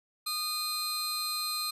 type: tone pair together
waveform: sawtooth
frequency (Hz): 1231 / 4141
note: D#6 / C8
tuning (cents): -19 / -19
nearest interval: octave + major sixth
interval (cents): 2100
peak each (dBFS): -33 / -29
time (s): 0.26-1.71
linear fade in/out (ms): 10
effects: resampled to 32000 Hz